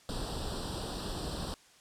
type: noise with comb filter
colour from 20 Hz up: pink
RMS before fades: -37 dBFS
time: 0.09-1.54 s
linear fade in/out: 0 ms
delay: 0.23 ms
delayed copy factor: +0.95
effects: white hiss -60 dBFS RMS until 1.8 s + low-pass 8000 Hz 12 dB/octave